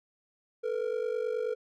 triangle ring-modulated tone, 466.2 Hz, A#4, in tune, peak -24 dBFS, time 0.63-1.55 s, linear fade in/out 20 ms, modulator 24.7 Hz, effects none

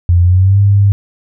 sine tone with pitch glide, 87.31 to 100.29 Hz, F2 to G2, 0 to +40 cents, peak -5 dBFS, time 0.09-0.92 s, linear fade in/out 0 ms, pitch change +240 cents, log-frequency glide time 0.22-0.59 s, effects none

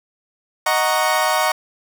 30% pulse chord, D# minor seventh, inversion none, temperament equal, 622.3 / 740 / 932.3 / 1108.7 Hz, D#5 / F#5 / A#5 / C#6, 0 / 0 / 0 / 0 cents, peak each -19 dBFS, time 0.66-1.52 s, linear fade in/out 5 ms, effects none

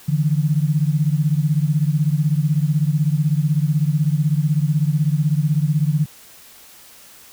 sine beating tone pair, 145.8 / 161.8 Hz, D3 / E3, -12 / -32 cents, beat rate 16 Hz, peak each -17 / -19 dBFS, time 0.08-6.06 s, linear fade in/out 10 ms, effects white hiss -45 dBFS RMS until 7.32 s

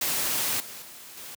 white noise with level steps, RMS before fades -27 / -41 / -45 / -41 dBFS, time 0.01-1.35 s, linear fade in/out 5 ms, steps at 0.6 / 0.82 / 1.17 s, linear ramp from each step 2 ms, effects high-pass 100 Hz 12 dB/octave

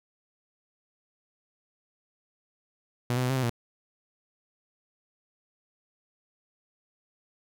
sawtooth tone with pitch steps, 122.2 / 127.1 / 125.9 / 133.1 / 129.4 / 118.5 Hz, B2 / C3 / B2 / C3 / C3 / A#2, -18 / -50 / +34 / +30 / -19 / +29 cents, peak -21 dBFS, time 3.1-3.496 s, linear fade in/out 0 ms, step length 66 ms, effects none

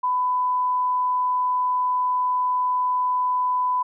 sine tone, 1000 Hz, B5, 21 cents sharp, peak -19 dBFS, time 0.03-3.83 s, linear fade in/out 10 ms, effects none

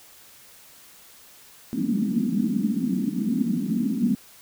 white band-pass noise, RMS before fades -24 dBFS, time 1.73-4.15 s, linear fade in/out 0 ms, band 190 to 260 Hz, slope 48 dB/octave, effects white hiss -50 dBFS RMS until 4.41 s

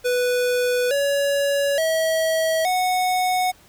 square tone with pitch steps, 493.9 / 564.1 / 644.2 / 735.8 Hz, B4 / C#5 / E5 / F#5, 0 / +30 / -40 / -10 cents, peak -19 dBFS, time 0.04-3.52 s, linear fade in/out 20 ms, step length 870 ms, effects pink hiss -52 dBFS RMS until 3.68 s

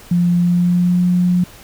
sine tone with pitch glide, 174.61 to 178.59 Hz, F3 to F3, 0 to +39 cents, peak -11 dBFS, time 0.11-1.44 s, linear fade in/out 5 ms, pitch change +39 cents, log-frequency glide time 0.38-1.03 s, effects pink hiss -41 dBFS RMS until 1.63 s

